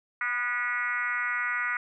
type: tone with frequency modulation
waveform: sine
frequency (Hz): 1700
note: G#6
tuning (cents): +40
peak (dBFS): -26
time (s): 0.21-1.77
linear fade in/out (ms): 2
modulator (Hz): 238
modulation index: 2.1
effects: none